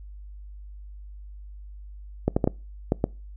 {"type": "clicks", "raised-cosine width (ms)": 2, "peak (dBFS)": -7, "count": 6, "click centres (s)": [2.28, 2.365, 2.442, 2.475, 2.921, 3.041], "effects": ["noise-tail reverb RT60 0.3 s tail -24 dB re dry", "added 50 Hz sine -39 dBFS peak until 3.36 s"]}